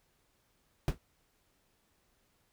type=noise with exponential decay; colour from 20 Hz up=brown; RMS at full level=-24 dBFS; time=0.88-0.98 s; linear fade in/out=0 ms; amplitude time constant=21 ms; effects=pink hiss -73 dBFS RMS until 2.52 s